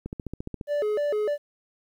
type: click train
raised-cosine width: 3 ms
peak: -20 dBFS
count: 9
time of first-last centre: 0.06-0.612 s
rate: 14.5 Hz
type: tone with vibrato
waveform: triangle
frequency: 497.1 Hz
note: B4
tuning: 11 cents sharp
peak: -21 dBFS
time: 0.67-1.38 s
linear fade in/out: 50 ms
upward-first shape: square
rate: 3.3 Hz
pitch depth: 280 cents each way
effects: 10-bit